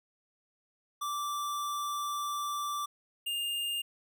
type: tone pair in turn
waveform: square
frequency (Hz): 1170 / 2815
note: D6 / F7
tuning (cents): -7 / +13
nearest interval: octave + minor third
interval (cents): 1520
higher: second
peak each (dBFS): -33 / -32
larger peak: second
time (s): 1.01-2.86 / 3.26-3.82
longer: first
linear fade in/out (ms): 10
effects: none